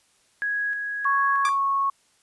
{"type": "tone with tremolo", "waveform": "sine", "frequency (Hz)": 1661.2, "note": "G#6", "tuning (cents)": 0, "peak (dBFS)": -23, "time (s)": [0.42, 1.49], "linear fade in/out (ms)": 0, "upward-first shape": "square", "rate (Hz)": 1.6, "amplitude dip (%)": 35}
{"type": "tone with pitch glide", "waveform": "sine", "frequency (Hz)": [1108.7, 1101], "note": ["C#6", "C#6"], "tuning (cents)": [0, -12], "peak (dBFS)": -20, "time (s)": [1.05, 1.9], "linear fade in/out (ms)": 5, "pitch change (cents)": -12, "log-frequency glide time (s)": [1.39, 1.62]}
{"type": "tone with exponential decay", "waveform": "sawtooth", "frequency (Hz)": 1181, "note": "D6", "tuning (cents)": 9, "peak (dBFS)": -18, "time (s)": [1.45, 1.6], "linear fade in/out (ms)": 1, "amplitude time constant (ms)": 31}
{"effects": ["white hiss -63 dBFS RMS until 2.22 s", "resampled to 24000 Hz"]}